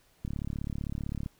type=click train; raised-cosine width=5 ms; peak=-22 dBFS; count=37; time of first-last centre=0.25-1.261 s; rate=35.6 Hz; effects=pink hiss -65 dBFS RMS until 1.39 s